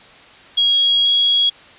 sine tone with pitch glide, 3299 to 3318 Hz, G#7 to G#7, -12 to -2 cents, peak -11 dBFS, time 0.57-1.5 s, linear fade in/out 10 ms, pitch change +10 cents, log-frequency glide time 1.01-1.1 s, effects white hiss -43 dBFS RMS until 1.78 s + resampled to 8000 Hz

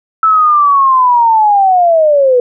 sine linear sweep, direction down, 1318.5 to 482.4 Hz, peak -5 dBFS, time 0.23-2.4 s, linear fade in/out 2 ms, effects none

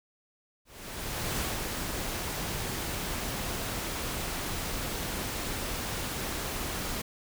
pink noise with ADSR envelope, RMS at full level -31 dBFS, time 0.65-7.02 s, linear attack 730 ms, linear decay 210 ms, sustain -3 dB, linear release 9 ms, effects none

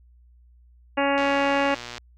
harmonic tone, 279.3 Hz, C#4, 13 cents sharp, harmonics 1 / 2 / 3 / 4 / 5 / 6 / 7 / 8 / 9 / 10, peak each -26 / -24 / -26 / -30 / -33 / -31 / -33 / -35 / -36 / -33 dBFS, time 0.97-1.75 s, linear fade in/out 10 ms
click train, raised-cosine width 0.2 ms, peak -18 dBFS, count 97, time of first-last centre 1.18-1.98 s, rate 120 Hz
effects added 60 Hz sine -51 dBFS peak until 2.17 s

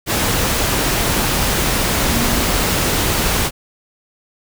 sine tone in noise, 234.2 Hz, A#3, 8 cents sharp, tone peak -22 dBFS, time 2.11-2.48 s, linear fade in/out 50 ms, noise pink, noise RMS -17 dBFS, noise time 0.06-3.51 s, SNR -8 dB, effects none

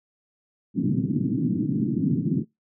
white band-pass noise, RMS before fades -24 dBFS, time 0.74-2.45 s, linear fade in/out 50 ms, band 120 to 300 Hz, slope 48 dB/octave, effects noise-tail reverb RT60 0.2 s tail -26 dB re dry

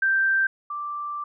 sine tone pair in turn, 1568 / 1174.7 Hz, G6 / D6, 0 / 0 cents, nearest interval perfect fourth, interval 500 cents, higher first, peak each -18 / -28 dBFS, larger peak first, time 0.02-0.47 / 0.7-1.24 s, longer second, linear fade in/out 5 ms, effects none

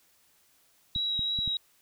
sine tone with vibrato, 3860 Hz, B7, 40 cents flat, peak -27 dBFS, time 0.95-1.57 s, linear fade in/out 2 ms, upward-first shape sine, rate 3 Hz, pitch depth 12 cents each way
clicks, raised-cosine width 5 ms, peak -26 dBFS, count 4, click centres 0.961 / 1.193 / 1.389 / 1.477 s
effects white hiss -65 dBFS RMS until 1.81 s

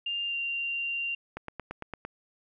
sine tone with pitch glide, 2800 to 2773 Hz, F7 to F7, +4 to -13 cents, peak -29 dBFS, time 0.06-1.15 s, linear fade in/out 5 ms, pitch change -17 cents, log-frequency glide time 0.26-0.36 s
click train, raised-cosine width 0.5 ms, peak -21 dBFS, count 7, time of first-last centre 1.37-2.05 s, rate 8.82 Hz
effects none

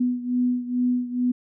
sine beating tone pair, 246.9 / 249.2 Hz, B3 / B3, 0 / +16 cents, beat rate 2.3 Hz, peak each -22 / -26 dBFS, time 0-1.32 s, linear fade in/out 10 ms, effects none

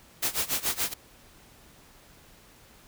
white noise with tremolo, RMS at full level -26 dBFS, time 0.22-0.94 s, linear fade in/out 10 ms, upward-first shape sine, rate 7 Hz, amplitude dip 90%, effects pink hiss -55 dBFS RMS until 2.87 s

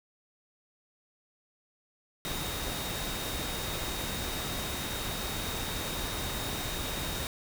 sine tone in noise, 3729 Hz, A#7, in tune, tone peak -41 dBFS, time 2.25-7.27 s, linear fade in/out 0 ms, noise pink, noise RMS -35 dBFS, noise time 2.25-7.27 s, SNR -9 dB, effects none

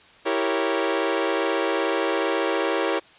sawtooth chord, E diminished seventh, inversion none, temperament equal, 329.6 / 392 / 466.2 / 554.4 Hz, E4 / G4 / Bb4 / Db5, 0 / 0 / 0 / 0 cents, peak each -23 dBFS, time 0.25-3 s, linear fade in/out 20 ms, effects white hiss -51 dBFS RMS until 3.18 s + resampled to 8000 Hz

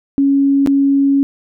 sine tone with dropouts, 277.2 Hz, C#4, in tune, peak -9 dBFS, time 0.18-1.23 s, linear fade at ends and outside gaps 0 ms, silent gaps 0.662-0.673 s, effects none

